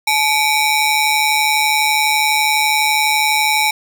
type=ring-modulated tone; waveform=sawtooth; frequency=1568 Hz; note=G6; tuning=in tune; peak=-6 dBFS; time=0.07-3.71 s; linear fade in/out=5 ms; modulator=708 Hz; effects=none